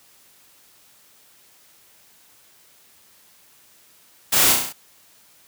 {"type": "noise with echo", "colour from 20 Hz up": "white", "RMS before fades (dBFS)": -18, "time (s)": [4.32, 4.53], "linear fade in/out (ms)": 10, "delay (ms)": 33, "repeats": 6, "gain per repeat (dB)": -3, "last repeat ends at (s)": 4.728, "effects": ["white hiss -54 dBFS RMS until 5.47 s", "high-pass 60 Hz 12 dB/octave"]}